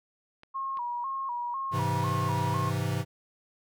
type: clicks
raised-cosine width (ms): 0.3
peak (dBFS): -33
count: 2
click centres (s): 0.434 / 0.772
type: tone with vibrato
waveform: sine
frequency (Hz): 1018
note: C6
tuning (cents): -48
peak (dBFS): -30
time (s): 0.54-2.71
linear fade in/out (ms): 20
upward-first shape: square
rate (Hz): 2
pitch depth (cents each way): 100
type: chord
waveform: square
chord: Ab augmented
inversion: none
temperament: equal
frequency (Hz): 103.83 / 130.81 / 164.81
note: Ab2 / C3 / E3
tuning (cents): 0 / 0 / 0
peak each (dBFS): -32 / -32 / -34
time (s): 1.71-3.05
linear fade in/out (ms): 50
effects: none